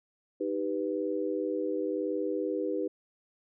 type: chord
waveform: sine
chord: Eb augmented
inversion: none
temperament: equal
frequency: 311.1 / 392 / 493.9 Hz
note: Eb4 / G4 / B4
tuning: 0 / 0 / 0 cents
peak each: -33 dBFS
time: 0.4-2.88 s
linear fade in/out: 10 ms
effects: none